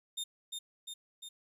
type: tone with echo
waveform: sawtooth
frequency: 3645 Hz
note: A#7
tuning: 40 cents flat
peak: -32 dBFS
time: 0.17-0.24 s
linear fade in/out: 10 ms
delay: 350 ms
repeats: 3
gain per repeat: -3 dB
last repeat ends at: 1.29 s
effects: resampled to 32000 Hz + 12-bit